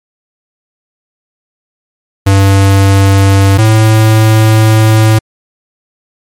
square tone pair in turn, 97.9 / 109.7 Hz, G2 / A2, -2 / -5 cents, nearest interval major second, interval 197 cents, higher second, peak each -4 dBFS, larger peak neither, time 2.26-3.58 / 3.58-5.19 s, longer second, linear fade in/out 10 ms, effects MP3 64 kbps

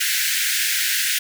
pink high-pass noise, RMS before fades -21 dBFS, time 0-1.19 s, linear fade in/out 10 ms, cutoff 1500 Hz, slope 96 dB/octave, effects none

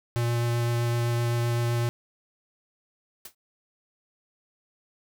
square tone with vibrato, 118.6 Hz, A#2, 30 cents sharp, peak -24 dBFS, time 0.16-1.89 s, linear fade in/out 0 ms, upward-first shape triangle, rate 7.8 Hz, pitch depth 11 cents each way
white noise with exponential decay, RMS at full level -36 dBFS, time 3.25-3.35 s, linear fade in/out 5 ms, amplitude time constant 20 ms
effects none

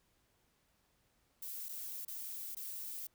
violet noise with dropouts, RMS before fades -44 dBFS, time 1.42-3.07 s, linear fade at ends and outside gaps 5 ms, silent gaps 1.686-1.691 / 2.05-2.079 / 2.549-2.567 s, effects pink hiss -75 dBFS RMS until 3.14 s

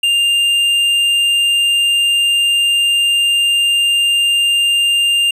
sine tone with tanh clipping, 2800 Hz, F7, 4 cents sharp, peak -12 dBFS, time 0.03-5.31 s, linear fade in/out 5 ms, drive 9 dB, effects resampled to 32000 Hz

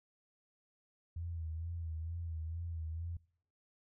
sine tone with vibrato, 82.41 Hz, E2, in tune, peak -38 dBFS, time 1.16-3.17 s, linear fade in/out 5 ms, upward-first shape sine, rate 2.2 Hz, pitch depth 62 cents each way, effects noise-tail reverb RT60 0.6 s tail -23 dB re dry

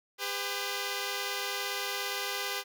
5% pulse tone pair together, 400.9 / 505.5 Hz, G4 / B4, +39 / +40 cents, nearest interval major third, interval 401 cents, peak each -23 / -24 dBFS, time 0.18-2.64 s, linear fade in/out 50 ms, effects none

